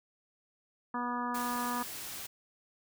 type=harmonic tone; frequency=243.6 Hz; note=B3; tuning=24 cents flat; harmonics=1 / 2 / 3 / 4 / 5 / 6 / 7; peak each=-37 / -46 / -43 / -36 / -38 / -48 / -45 dBFS; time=0.94-1.83 s; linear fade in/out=5 ms
type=noise; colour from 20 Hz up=white; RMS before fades=-42 dBFS; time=1.34-2.27 s; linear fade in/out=10 ms
effects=none